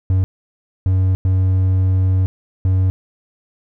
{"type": "tone bursts at uneven times", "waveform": "triangle", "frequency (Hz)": 93.7, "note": "F#2", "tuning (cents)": 22, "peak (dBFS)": -10, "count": 4, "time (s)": [[0.1, 0.24], [0.86, 1.15], [1.25, 2.26], [2.65, 2.9]], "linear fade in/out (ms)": 0, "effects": []}